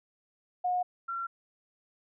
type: tone pair in turn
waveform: sine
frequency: 723 / 1364.8 Hz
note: F#5 / F6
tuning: -40 / -40 cents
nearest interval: major seventh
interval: 1100 cents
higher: second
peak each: -26 / -32 dBFS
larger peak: first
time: 0.64-0.83 / 1.08-1.27 s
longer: neither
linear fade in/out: 10 ms
effects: none